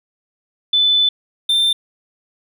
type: tone pair in turn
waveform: sine / triangle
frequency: 3506 / 3576 Hz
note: A7 / A7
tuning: -7 / +27 cents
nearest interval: unison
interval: 34 cents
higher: second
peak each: -11 dBFS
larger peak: neither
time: 0.73-1.09 / 1.49-1.73 s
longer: first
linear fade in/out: 5 ms
effects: none